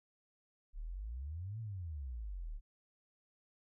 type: exponential two-way sweep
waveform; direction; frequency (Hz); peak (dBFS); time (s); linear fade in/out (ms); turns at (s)
sine; up then down; 33.99 to 115.5 to 33.99; -40; 0.73-2.61; 50; 1.6
effects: none

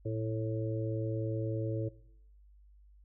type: harmonic tone with a mistuned harmonic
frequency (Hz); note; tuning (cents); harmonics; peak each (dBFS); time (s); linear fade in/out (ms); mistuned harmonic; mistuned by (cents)
110; A2; 0; 1 / 3 / 4 / 5; -34 / -39 / -40 / -41; 0.05-1.89; 10; 1; +54
effects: noise-tail reverb RT60 0.7 s tail -19 dB re dry + added 50 Hz sine -56 dBFS peak until 3.04 s

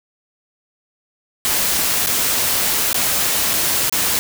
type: noise with dropouts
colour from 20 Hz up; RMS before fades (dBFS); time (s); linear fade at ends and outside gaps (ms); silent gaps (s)
white; -18; 1.45-4.19; 0; 2.062-2.07 / 2.93-2.944 / 3.534-3.538 / 3.896-3.925
effects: none

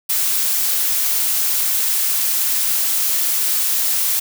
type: noise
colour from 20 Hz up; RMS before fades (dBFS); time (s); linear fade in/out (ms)
blue; -18; 0.09-4.2; 10
effects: none

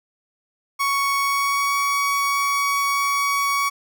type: tone with pitch glide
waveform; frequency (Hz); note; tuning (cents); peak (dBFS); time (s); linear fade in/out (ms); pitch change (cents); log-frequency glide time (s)
30% pulse; 1113 to 1124.6; C#6 to C#6; +7 to +25; -16; 0.79-3.7; 20; +18; 1.19-1.71
effects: none

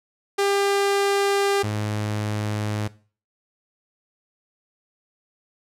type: tone pair in turn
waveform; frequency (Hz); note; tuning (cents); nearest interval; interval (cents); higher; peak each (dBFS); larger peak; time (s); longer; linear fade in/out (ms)
sawtooth; 399.1 / 105.71; G4 / G#2; +31 / +31; octave + major seventh; 2300; first; -15 / -20; first; 0.38-1.63 / 1.63-2.88; neither; 10
effects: noise-tail reverb RT60 0.4 s tail -18 dB re dry + low-pass 11000 Hz 12 dB/octave

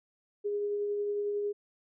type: tone with tremolo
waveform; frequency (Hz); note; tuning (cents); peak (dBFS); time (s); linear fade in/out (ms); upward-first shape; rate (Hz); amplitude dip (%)
sine; 410.9; G#4; -18; -28; 0.44-1.53; 20; triangle; 11; 25
effects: none

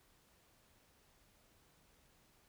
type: silence
effects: pink hiss -70 dBFS RMS until 2.48 s

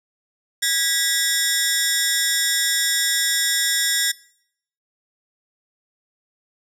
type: ring-modulated tone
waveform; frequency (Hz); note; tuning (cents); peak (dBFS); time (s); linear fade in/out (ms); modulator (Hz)
10% pulse; 1800; A6; +39; -6; 0.62-4.12; 10; 149
effects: noise-tail reverb RT60 0.7 s tail -22 dB re dry

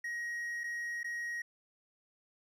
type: tone with dropouts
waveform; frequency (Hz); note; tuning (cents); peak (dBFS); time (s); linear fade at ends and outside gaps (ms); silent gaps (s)
triangle; 1889; A#6; +22; -34; 0.04-1.42; 5; 0.636-0.639 / 1.032-1.043
effects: none

